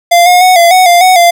square tone with pitch steps, 692 / 718 / 738 / 683 / 741 / 697 / 742 / 691 Hz, F5 / F5 / F#5 / F5 / F#5 / F5 / F#5 / F5, -16 / +48 / -5 / -39 / +2 / -4 / +5 / -19 cents, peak -3 dBFS, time 0.11-1.31 s, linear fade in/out 10 ms, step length 150 ms, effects none

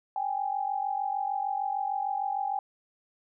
sine tone pair together, 784 / 830.6 Hz, G5 / G#5, 0 / 0 cents, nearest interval minor second, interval 100 cents, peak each -30 / -31 dBFS, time 0.16-2.59 s, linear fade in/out 2 ms, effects none

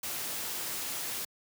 white noise, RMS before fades -36 dBFS, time 0.03-1.25 s, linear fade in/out 5 ms, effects high-pass 100 Hz 12 dB/octave

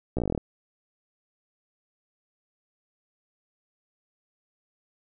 slowing click train, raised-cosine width 2 ms, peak -14 dBFS, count 11, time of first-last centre 0.17-0.377 s, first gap 15 ms, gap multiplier 1.07, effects none

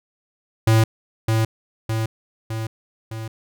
square tone with echo, 111.5 Hz, A2, 23 cents sharp, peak -13 dBFS, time 0.67-0.84 s, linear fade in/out 5 ms, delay 610 ms, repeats 4, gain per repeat -4 dB, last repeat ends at 3.28 s, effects none

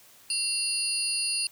sine tone cluster, 2745 / 4332 / 4809 / 9500 Hz, F7 / C#8 / D8 / D9, -31 / -41 / +40 / +19 cents, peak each -33 / -32 / -31 / -30 dBFS, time 0.3-1.47 s, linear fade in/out 2 ms, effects white hiss -55 dBFS RMS until 1.51 s

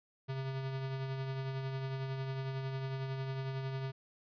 square tone with tremolo, 133.6 Hz, C3, 36 cents sharp, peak -35 dBFS, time 0.28-3.92 s, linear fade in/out 20 ms, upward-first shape triangle, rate 11 Hz, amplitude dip 40%, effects resampled to 11025 Hz

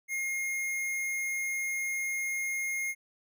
square tone, 2139 Hz, C7, 38 cents sharp, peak -31 dBFS, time 0.08-2.95 s, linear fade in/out 50 ms, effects none

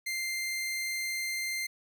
sawtooth tone, 2093 Hz, C7, in tune, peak -28 dBFS, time 0.06-1.67 s, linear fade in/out 10 ms, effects none

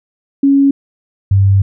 sine tone pair in turn, 277.2 / 98 Hz, C#4 / G2, 0 / 0 cents, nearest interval octave + tritone, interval 1800 cents, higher first, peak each -6 dBFS, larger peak neither, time 0.43-0.71 / 1.31-1.62 s, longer second, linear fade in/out 5 ms, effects none

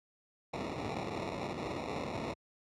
violet noise with sample-and-hold, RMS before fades -38 dBFS, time 0.53-2.34 s, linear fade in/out 10 ms, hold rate 1575 Hz, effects high-pass 80 Hz 12 dB/octave + low-pass 5000 Hz 12 dB/octave

